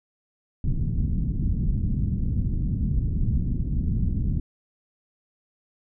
pink low-pass noise, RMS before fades -24 dBFS, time 0.64-4.4 s, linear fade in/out 2 ms, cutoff 210 Hz, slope 24 dB/octave, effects none

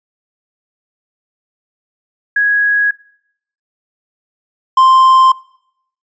sine / triangle tone pair in turn, 1661.2 / 1046.5 Hz, G#6 / C6, 0 / 0 cents, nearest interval minor sixth, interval 800 cents, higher first, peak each -9 / -3 dBFS, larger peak second, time 2.36-2.91 / 4.77-5.32 s, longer neither, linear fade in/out 5 ms, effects noise-tail reverb RT60 0.7 s tail -22 dB re dry + resampled to 16000 Hz

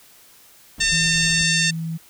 brown noise with tremolo, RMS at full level -35 dBFS, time 0.78-1.44 s, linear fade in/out 0 ms, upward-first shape sine, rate 8.3 Hz, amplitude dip 40%
harmonic tone, 902 Hz, A5, 43 cents sharp, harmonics 2 / 3 / 4 / 5 / 6 / 7 / 8 / 9, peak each -22 / -24 / -25 / -26 / -27 / -27 / -28 / -29 dBFS, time 0.8-1.71 s, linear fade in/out 10 ms
sine tone, 163.4 Hz, E3, 15 cents flat, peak -24 dBFS, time 0.91-1.98 s, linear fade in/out 20 ms
effects white hiss -50 dBFS RMS until 2.09 s

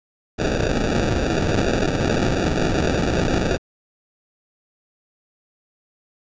white noise with sample-and-hold, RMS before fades -20 dBFS, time 0.38-3.58 s, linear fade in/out 20 ms, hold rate 1050 Hz, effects resampled to 16000 Hz

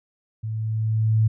sine tone with level ramp, 110 Hz, A2, in tune, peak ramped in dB -26 to -14 dBFS, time 0.43-1.28 s, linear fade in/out 10 ms, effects none

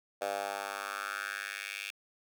10% pulse tone with high-pass filter sweep, 100 Hz, G2, 35 cents sharp, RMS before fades -38 dBFS, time 0.21-1.91 s, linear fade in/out 10 ms, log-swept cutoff 630 to 2600 Hz, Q 3.3, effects none

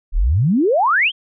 sine exponential sweep, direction up, 30.81 to 3322 Hz, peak -12 dBFS, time 0.12-1.12 s, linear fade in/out 50 ms, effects none

